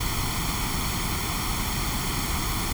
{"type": "noise with comb filter", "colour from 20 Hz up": "pink", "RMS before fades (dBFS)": -27, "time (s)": [0, 2.73], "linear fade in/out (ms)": 10, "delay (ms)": 0.91, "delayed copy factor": 0.7, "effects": []}